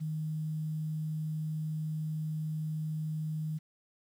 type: tone with quantisation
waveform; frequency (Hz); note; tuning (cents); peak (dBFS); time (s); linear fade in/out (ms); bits
sine; 155.56; D#3; 0; -32; 0-3.59; 20; 10
effects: none